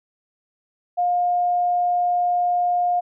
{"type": "tone", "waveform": "sine", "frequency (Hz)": 710, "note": "F5", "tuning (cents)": 28, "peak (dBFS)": -17, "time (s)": [0.97, 3.01], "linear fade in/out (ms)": 20, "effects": []}